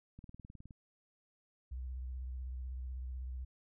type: click train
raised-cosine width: 5 ms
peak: -39 dBFS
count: 11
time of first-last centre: 0.19-0.708 s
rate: 19.3 Hz
type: tone with vibrato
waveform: sine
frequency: 63.5 Hz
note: B1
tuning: 49 cents sharp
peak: -39 dBFS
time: 1.71-3.45 s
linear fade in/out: 10 ms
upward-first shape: sine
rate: 16 Hz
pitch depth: 68 cents each way
effects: none